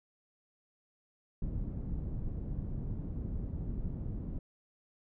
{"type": "low-pass noise", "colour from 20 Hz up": "pink", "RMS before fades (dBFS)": -37, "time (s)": [1.42, 4.39], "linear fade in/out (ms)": 2, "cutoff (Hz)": 200, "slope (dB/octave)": 12, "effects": []}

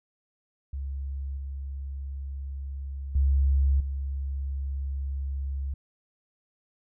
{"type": "tone with level steps", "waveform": "sine", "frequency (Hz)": 68.5, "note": "C#2", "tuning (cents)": -20, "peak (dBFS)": [-30, -32, -19, -28], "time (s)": [0.73, 5.74], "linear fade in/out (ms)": 5, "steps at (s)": [1.37, 3.15, 3.8], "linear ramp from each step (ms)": 5, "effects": []}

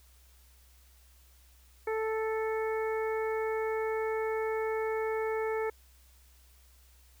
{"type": "harmonic tone", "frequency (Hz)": 440, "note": "A4", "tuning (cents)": 0, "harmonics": [1, 2, 3, 4, 5], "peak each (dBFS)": [-30, -38, -42, -43, -43], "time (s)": [1.87, 5.7], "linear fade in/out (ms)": 5, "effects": ["added 63 Hz sine -58 dBFS peak until 7.2 s", "white hiss -64 dBFS RMS until 7.2 s"]}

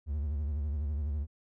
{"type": "tone with vibrato", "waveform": "triangle", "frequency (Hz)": 73.42, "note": "D2", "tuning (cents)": 0, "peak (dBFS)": -28, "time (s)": [0.06, 1.27], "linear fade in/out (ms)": 50, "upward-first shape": "sine", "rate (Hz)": 12, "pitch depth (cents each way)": 110, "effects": []}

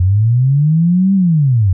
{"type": "linear two-way sweep", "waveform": "sine", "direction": "up then down", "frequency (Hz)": [87.31, 197.8, 87.31], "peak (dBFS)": -8, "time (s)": [0, 1.73], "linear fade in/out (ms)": 5, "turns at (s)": 1.14, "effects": []}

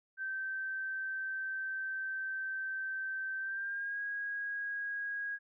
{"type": "tone with pitch glide", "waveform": "sine", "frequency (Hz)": [1552, 1644.3], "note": ["G6", "G#6"], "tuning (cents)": [-18, -18], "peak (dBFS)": -35, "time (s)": [0.17, 5.39], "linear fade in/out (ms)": 50, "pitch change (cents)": 100, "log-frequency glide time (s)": [3.38, 4], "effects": []}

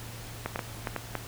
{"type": "clicks", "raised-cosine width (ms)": 0.5, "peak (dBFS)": -15, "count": 6, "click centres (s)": [0.46, 0.559, 0.592, 0.872, 0.963, 1.153], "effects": ["added 114 Hz sine -43 dBFS peak until 1.27 s", "pink hiss -44 dBFS RMS until 1.27 s"]}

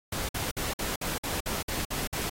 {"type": "noise bursts", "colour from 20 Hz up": "pink", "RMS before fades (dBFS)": -32, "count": 10, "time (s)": [0.12, 2.297], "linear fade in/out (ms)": 5, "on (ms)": 170, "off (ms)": 53, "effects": ["AAC 48 kbps"]}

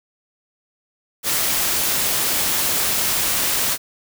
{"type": "noise", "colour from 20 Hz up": "white", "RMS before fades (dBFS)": -20, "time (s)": [1.23, 3.78], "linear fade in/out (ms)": 50, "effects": []}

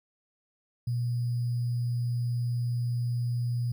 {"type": "tone with sample-and-hold", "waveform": "sine", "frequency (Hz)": 120.6, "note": "B2", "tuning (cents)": -41, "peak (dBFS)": -26, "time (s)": [0.87, 3.72], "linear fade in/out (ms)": 5, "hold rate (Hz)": 4900, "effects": []}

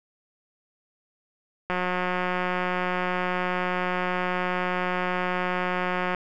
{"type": "click train", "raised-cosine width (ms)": 0.5, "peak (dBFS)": -12, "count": 806, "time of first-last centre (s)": [1.7, 6.148], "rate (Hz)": 181, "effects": []}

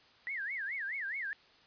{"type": "tone with vibrato", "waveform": "sine", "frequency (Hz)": 1869, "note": "A#6", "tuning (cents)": 4, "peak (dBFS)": -35, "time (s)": [0.27, 1.33], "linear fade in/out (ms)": 0, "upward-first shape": "sine", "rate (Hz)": 4.7, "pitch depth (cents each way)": 300, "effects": ["white hiss -62 dBFS RMS until 1.66 s", "resampled to 11025 Hz"]}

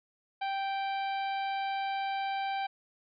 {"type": "harmonic tone", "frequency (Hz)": 783, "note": "G5", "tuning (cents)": -2, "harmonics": [1, 2, 3, 4, 5, 6], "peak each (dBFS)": [-31, -42, -42, -46, -49, -54], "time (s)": [0.41, 2.67], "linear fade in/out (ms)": 10, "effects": []}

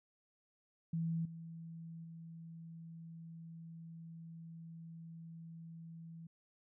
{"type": "tone with level steps", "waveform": "sine", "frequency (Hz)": 164.81, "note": "E3", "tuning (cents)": 0, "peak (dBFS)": [-34, -46, -48], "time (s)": [0.93, 6.27], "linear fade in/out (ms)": 5, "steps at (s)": [1.25, 2.04], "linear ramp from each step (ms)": 5, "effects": []}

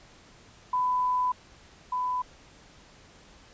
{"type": "tone pair in turn", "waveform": "sine", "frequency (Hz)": [1000, 1000], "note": ["B5", "B5"], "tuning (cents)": [21, 21], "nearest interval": "unison", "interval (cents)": 0, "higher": "neither", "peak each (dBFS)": [-23, -26], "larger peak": "first", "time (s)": [[0.73, 1.32], [1.92, 2.22]], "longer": "first", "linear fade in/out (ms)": 5, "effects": ["pink hiss -54 dBFS RMS until 3.53 s", "resampled to 16000 Hz"]}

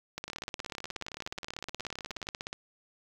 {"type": "two click trains", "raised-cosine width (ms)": 0.2, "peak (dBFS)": [-19, -23], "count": [40, 39], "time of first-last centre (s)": [[0.18, 2.529], [0.28, 2.27]], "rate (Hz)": [16.6, 19.1], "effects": ["8-bit"]}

